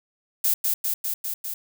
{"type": "noise with echo", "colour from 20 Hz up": "violet", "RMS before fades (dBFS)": -21, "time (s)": [0.44, 0.54], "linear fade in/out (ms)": 5, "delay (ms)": 200, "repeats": 5, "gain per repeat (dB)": -2, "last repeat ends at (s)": 1.54, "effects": []}